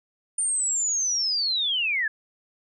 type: linear sweep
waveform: sine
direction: down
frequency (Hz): 9040 to 1661.2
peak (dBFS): -22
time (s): 0.38-2.08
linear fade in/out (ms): 5
effects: none

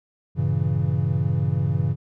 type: chord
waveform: triangle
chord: G diminished seventh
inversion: none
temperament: equal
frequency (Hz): 98 / 116.54 / 138.59 / 164.81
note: G2 / Bb2 / Db3 / Fb3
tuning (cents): 0 / 0 / 0 / 0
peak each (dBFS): -23 / -25 / -21 / -25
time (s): 0.35-1.96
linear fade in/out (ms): 50
effects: none

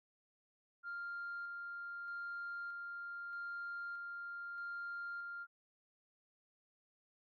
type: tone with tremolo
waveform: sine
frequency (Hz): 1396.9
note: F6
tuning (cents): 0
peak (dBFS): -40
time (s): 0.83-5.47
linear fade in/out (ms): 50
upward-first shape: square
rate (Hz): 0.8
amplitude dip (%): 25
effects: tanh soft clip ceiling -38 dBFS

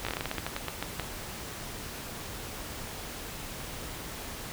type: slowing click train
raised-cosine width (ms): 0.3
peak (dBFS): -15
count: 15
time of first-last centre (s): 0.05-0.997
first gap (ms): 16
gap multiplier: 1.2
effects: pink hiss -40 dBFS RMS until 4.52 s

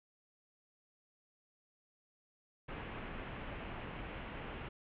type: low-pass noise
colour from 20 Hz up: pink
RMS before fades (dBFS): -45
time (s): 2.68-4.69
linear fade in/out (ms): 10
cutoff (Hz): 3000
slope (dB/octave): 48
effects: none

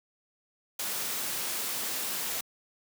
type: noise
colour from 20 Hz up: white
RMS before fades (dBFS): -33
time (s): 0.79-2.41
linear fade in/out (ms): 5
effects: high-pass 150 Hz 12 dB/octave

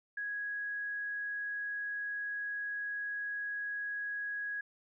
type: tone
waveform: sine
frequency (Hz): 1661.2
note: G#6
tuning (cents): 0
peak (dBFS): -35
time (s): 0.17-4.61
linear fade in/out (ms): 5
effects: none

